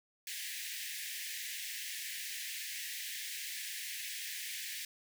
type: high-pass noise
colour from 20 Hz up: pink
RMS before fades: -42 dBFS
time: 0.27-4.85 s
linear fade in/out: 2 ms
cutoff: 1700 Hz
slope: 96 dB/octave
effects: none